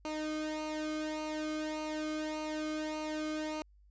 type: tone with flanger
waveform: sawtooth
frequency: 308.4 Hz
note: D#4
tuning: 15 cents flat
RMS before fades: -37 dBFS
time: 0.05-3.62 s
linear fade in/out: 0 ms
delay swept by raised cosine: 0.57 to 1.13 ms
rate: 1.7 Hz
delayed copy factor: -0.75
effects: added 50 Hz sine -59 dBFS peak until 3.9 s + resampled to 16000 Hz